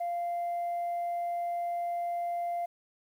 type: tone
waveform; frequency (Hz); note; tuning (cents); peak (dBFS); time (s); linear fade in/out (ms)
sine; 694; F5; -11; -28; 0-2.66; 10
effects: tanh soft clip ceiling -28 dBFS + 10-bit